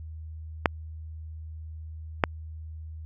clicks, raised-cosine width 0.5 ms, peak -3 dBFS, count 2, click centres 0.658 / 2.238 s, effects added 79 Hz sine -37 dBFS peak until 3.05 s

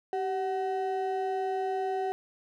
triangle ring-modulated tone, 567 Hz, C#5, 39 cents sharp, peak -23 dBFS, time 0.13-2.12 s, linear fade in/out 0 ms, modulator 180 Hz, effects none

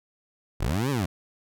20% pulse linear two-way sweep, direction up then down, 36.03 to 146.83 to 80.4 Hz, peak -19 dBFS, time 0.6-1.06 s, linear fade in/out 10 ms, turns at 0.9 s, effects none

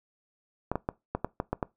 clicks, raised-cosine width 1 ms, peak -14 dBFS, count 8, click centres 0.716 / 0.756 / 0.889 / 1.15 / 1.246 / 1.401 / 1.53 / 1.628 s, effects noise-tail reverb RT60 0.2 s tail -21 dB re dry

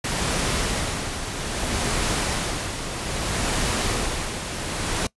pink noise with tremolo, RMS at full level -23 dBFS, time 0.04-5.07 s, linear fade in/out 5 ms, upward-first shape sine, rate 0.62 Hz, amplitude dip 55%, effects noise-tail reverb RT60 0.1 s tail -22 dB re dry + resampled to 24000 Hz

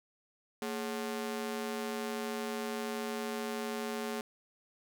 sawtooth ring-modulated tone, 324.5 Hz, E4, 27 cents flat, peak -28 dBFS, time 0.62-4.21 s, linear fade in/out 2 ms, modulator 95.8 Hz, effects none

